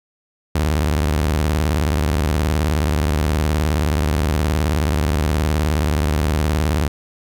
sawtooth tone with vibrato, 75.1 Hz, D2, 39 cents sharp, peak -12 dBFS, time 0.55-6.88 s, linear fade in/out 5 ms, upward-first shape square, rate 19 Hz, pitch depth 200 cents each way, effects none

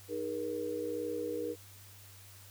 sine chord, D# suspended fourth, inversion none, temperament equal with one note detuned, 311.1 / 415.3 / 477.1 Hz, D#4 / G#4 / A#4, 0 / 0 / +40 cents, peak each -40 / -40 / -36 dBFS, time 0.08-1.56 s, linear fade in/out 50 ms, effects added 98 Hz sine -55 dBFS peak until 2.5 s + white hiss -56 dBFS RMS until 2.5 s

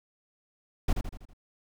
brown noise with echo, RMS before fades -23 dBFS, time 0.88-0.93 s, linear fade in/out 5 ms, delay 81 ms, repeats 5, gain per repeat -6 dB, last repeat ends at 1.335 s, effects none

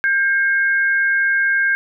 sine tone pair together, 1592.3 / 2169 Hz, G6 / C#7, +27 / -38 cents, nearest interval perfect fourth, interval 535 cents, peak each -14 / -24 dBFS, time 0.04-1.75 s, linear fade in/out 0 ms, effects none

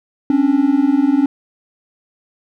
triangle tone pair together, 269.1 / 289.3 Hz, C4 / D4, +49 / -26 cents, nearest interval minor second, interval 125 cents, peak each -12 dBFS, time 0.3-1.26 s, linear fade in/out 2 ms, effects none

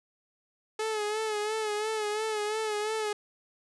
sawtooth tone with vibrato, 428.5 Hz, A4, 46 cents flat, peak -25 dBFS, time 0.79-3.13 s, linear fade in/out 5 ms, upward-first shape sine, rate 2.9 Hz, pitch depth 51 cents each way, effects resampled to 24000 Hz + 11-bit

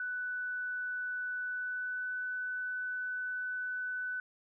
sine tone with pitch glide, 1490 to 1498.6 Hz, F#6 to F#6, +12 to +22 cents, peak -34 dBFS, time 0-4.2 s, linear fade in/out 2 ms, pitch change +10 cents, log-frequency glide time 1.42-2.15 s, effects none

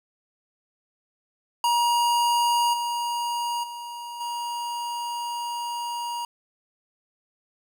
square tone with level steps, 950 Hz, A#5, 33 cents sharp, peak -20 / -26 / -35 / -29 dBFS, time 1.64-6.25 s, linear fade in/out 2 ms, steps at 2.73 / 3.63 / 4.2 s, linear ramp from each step 10 ms, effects 9-bit

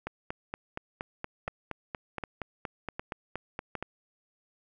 two click trains, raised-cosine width 0.5 ms, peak -19 / -19 dBFS, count 4 / 17, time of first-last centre 1.48-3.753 / 0.07-3.826 s, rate 1.32 / 4.26 Hz, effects none

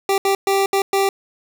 25% pulse tone bursts at uneven times, 392 Hz, G4, in tune, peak -11 dBFS, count 5, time 0.09-0.18 / 0.25-0.35 / 0.47-0.66 / 0.73-0.82 / 0.93-1.09 s, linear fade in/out 2 ms, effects none

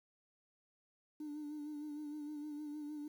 sine tone with vibrato, 298 Hz, D4, 25 cents sharp, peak -40 dBFS, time 1.2-3.08 s, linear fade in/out 5 ms, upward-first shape sine, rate 6.5 Hz, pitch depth 40 cents each way, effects tanh soft clip ceiling -40 dBFS + 11-bit

